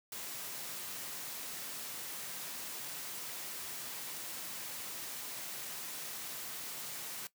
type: high-pass noise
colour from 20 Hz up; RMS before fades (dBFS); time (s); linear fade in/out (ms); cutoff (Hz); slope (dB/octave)
white; -43; 0.12-7.27; 2; 110; 48
effects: noise-tail reverb RT60 0.1 s tail -17 dB re dry